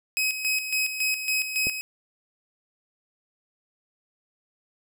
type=tone with tremolo; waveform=sawtooth; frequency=2540 Hz; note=D#7; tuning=35 cents sharp; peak=-19 dBFS; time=0.17-1.81 s; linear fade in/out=0 ms; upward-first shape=square; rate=3.6 Hz; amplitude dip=60%
type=click; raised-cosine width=2 ms; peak=-20 dBFS; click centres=1.67 s
effects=none